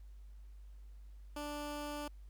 15% pulse tone, 293.7 Hz, D4, in tune, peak -34 dBFS, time 1.36-2.08 s, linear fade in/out 5 ms, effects added 50 Hz sine -50 dBFS peak until 2.29 s + pink hiss -75 dBFS RMS until 2.29 s

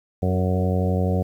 harmonic tone with a mistuned harmonic, 91.9 Hz, F#2, 11 cents flat, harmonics 1 / 2 / 3 / 4 / 5 / 6 / 7 / 8, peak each -21 / -24 / -32 / -33 / -29 / -30 / -35 / -33 dBFS, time 0.22-1.23 s, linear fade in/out 10 ms, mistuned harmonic 4, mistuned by +18 cents, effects 9-bit

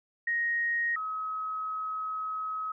sine tone pair in turn, 1873 / 1276.6 Hz, A#6 / D#6, +8 / +44 cents, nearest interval perfect fifth, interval 664 cents, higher first, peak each -26 / -31 dBFS, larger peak first, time 0.27-0.96 / 0.96-2.72 s, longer second, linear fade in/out 5 ms, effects none

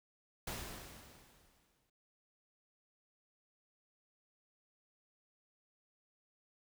pink noise with exponential decay, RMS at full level -41 dBFS, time 0.47-1.9 s, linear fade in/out 5 ms, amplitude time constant 310 ms, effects none

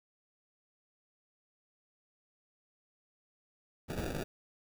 white noise with sample-and-hold, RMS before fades -37 dBFS, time 3.88-4.24 s, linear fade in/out 20 ms, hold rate 1050 Hz, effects none

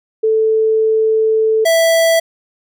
sine / square tone pair in turn, 440 / 659.3 Hz, A4 / E5, 0 / 0 cents, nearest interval perfect fifth, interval 700 cents, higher second, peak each -10 dBFS, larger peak neither, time 0.23-1.65 / 1.65-2.2 s, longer first, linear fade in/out 10 ms, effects none

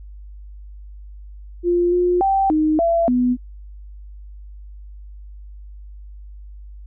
sine tone with pitch steps, 349.7 / 356 / 779 / 309.4 / 673 / 248 Hz, F4 / F4 / G5 / D#4 / E5 / B3, +2 / +33 / -11 / -10 / +36 / +7 cents, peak -14 dBFS, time 1.63-3.37 s, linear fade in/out 50 ms, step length 290 ms, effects added 50 Hz sine -35 dBFS peak until 6.86 s

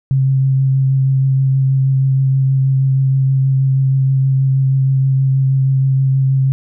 sine tone with vibrato, 133.9 Hz, C3, 40 cents sharp, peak -10 dBFS, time 0.11-6.52 s, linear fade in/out 0 ms, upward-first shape triangle, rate 6.3 Hz, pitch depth 16 cents each way, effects none

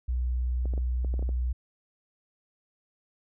sine tone, 61.74 Hz, B1, in tune, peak -25 dBFS, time 0.08-1.53 s, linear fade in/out 10 ms
clicks, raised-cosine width 2 ms, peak -26 dBFS, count 8, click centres 0.656 / 0.737 / 0.778 / 1.047 / 1.14 / 1.193 / 1.226 / 1.291 s
effects none

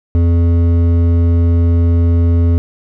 sine tone with hard clipping, 85 Hz, F2, 46 cents flat, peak -10 dBFS, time 0.15-2.58 s, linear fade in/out 0 ms, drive 10 dB, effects none

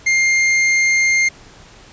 45% pulse tone, 2114 Hz, C7, 17 cents sharp, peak -12 dBFS, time 0.06-1.29 s, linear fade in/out 10 ms, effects pink hiss -43 dBFS RMS until 1.92 s + resampled to 16000 Hz

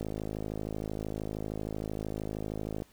click train, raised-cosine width 2 ms, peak -22 dBFS, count 150, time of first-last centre 0.01-2.821 s, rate 53 Hz, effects pink hiss -62 dBFS RMS until 2.92 s

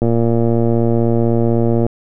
click train, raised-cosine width 2 ms, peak -3 dBFS, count 215, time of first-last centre 0.02-1.865 s, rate 116 Hz, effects none

